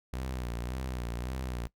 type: tone with vibrato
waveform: sawtooth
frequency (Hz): 61.74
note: B1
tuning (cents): 0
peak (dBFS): -30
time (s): 0.13-1.67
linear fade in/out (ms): 0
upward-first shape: sine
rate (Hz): 1.8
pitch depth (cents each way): 100
effects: noise-tail reverb RT60 0.1 s tail -20 dB re dry